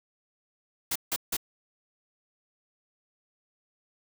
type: noise bursts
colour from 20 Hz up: white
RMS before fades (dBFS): -29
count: 3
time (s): 0.91-1.368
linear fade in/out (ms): 5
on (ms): 46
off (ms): 160
effects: none